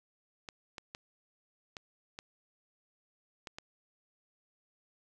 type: clicks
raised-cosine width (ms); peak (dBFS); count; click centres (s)
0.2; -25; 7; 0.488 / 0.782 / 0.949 / 1.768 / 2.189 / 3.472 / 3.585
effects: none